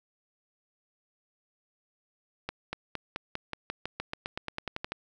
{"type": "accelerating click train", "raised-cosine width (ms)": 0.3, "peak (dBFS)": -17, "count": 18, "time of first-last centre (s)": [2.49, 4.92], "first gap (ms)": 240, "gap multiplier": 0.93, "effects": []}